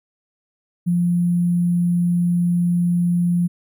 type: tone with sample-and-hold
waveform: sine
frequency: 174.61 Hz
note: F3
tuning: in tune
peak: -15 dBFS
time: 0.86-3.48 s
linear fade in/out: 20 ms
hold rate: 11025 Hz
effects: none